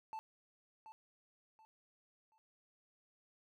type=tone with echo; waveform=triangle; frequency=880 Hz; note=A5; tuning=in tune; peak=-40 dBFS; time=0.13-0.19 s; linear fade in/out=0 ms; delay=730 ms; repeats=3; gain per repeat=-10 dB; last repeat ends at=2.38 s; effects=none